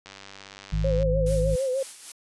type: click train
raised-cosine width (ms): 0.2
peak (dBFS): -25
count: 96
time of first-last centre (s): 0.06-1.028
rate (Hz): 98.1
type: harmonic tone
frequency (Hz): 52.8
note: G#1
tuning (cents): +29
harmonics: 1 / 2 / 3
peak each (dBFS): -24 / -32 / -27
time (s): 0.72-1.56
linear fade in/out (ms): 10
type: tone with vibrato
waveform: sine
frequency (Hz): 523.3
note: C5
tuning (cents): 0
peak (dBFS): -23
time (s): 0.84-1.83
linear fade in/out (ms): 5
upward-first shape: sine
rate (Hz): 6.6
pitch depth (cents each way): 70
type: noise with tremolo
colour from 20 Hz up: blue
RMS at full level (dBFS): -36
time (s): 1.26-2.12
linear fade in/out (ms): 5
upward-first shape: sine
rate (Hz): 3.8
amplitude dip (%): 55
effects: resampled to 24000 Hz